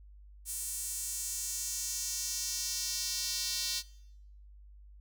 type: tone with high-pass filter sweep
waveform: square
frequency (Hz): 208.6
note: G#3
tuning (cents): +8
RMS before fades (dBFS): -36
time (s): 0.45-3.83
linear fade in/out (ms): 50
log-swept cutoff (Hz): 8800 to 4400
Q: 2.2
effects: noise-tail reverb RT60 0.8 s tail -22 dB re dry + added 50 Hz sine -51 dBFS peak until 5 s